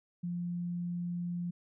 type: tone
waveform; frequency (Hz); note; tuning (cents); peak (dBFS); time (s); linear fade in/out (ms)
sine; 174.61; F3; 0; -33; 0.23-1.51; 10
effects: none